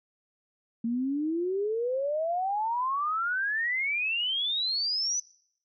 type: exponential sweep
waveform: sine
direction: up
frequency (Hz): 225.9 to 6070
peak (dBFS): -26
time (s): 0.84-5.2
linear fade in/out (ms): 5
effects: noise-tail reverb RT60 0.7 s tail -23 dB re dry